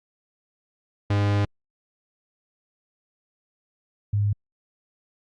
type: tone pair in turn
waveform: 45% pulse / sine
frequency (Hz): 101.9 / 102.73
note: G#2 / G#2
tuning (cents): -32 / -18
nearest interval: unison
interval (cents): 14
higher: second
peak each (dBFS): -19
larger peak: neither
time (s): 1.1-1.45 / 4.13-4.33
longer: first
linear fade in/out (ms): 5
effects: low-pass 4000 Hz 12 dB/octave + Opus 48 kbps